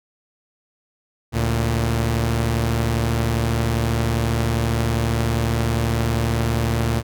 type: tone pair together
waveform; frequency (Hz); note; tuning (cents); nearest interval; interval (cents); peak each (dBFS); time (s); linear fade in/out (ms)
sawtooth; 72.44 / 114.9; D2 / A#2; -23 / -25; minor sixth; 798; -19 / -16; 1.32-7.03; 50
effects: none